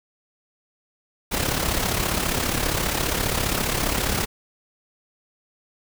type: noise with amplitude modulation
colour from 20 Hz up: pink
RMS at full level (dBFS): -21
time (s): 1.31-4.26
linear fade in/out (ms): 20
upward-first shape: sine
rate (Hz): 34.9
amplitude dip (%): 60
effects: none